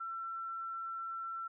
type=tone; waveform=sine; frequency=1346 Hz; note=E6; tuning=36 cents sharp; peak=-38 dBFS; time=0-1.48 s; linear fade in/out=10 ms; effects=none